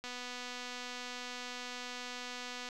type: click train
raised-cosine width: 0.2 ms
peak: -26 dBFS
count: 655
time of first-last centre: 0.04-2.688 s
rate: 247 Hz
effects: none